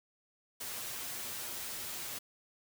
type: noise with comb filter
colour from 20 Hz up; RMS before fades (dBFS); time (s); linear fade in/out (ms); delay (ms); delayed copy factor
white; -41; 0.6-2.19; 10; 8.3; +0.5
effects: none